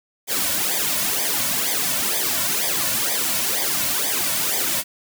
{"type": "noise with flanger", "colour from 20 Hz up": "white", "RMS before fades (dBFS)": -22, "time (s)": [0.27, 4.84], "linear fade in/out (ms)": 50, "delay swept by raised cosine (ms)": [0.71, 2.51], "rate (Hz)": 2.1, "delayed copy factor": -0.9, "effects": []}